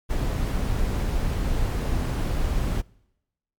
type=noise; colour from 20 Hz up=brown; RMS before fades=-24 dBFS; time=0.09-2.82 s; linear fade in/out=20 ms; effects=noise-tail reverb RT60 0.9 s tail -25 dB re dry + MP3 96 kbps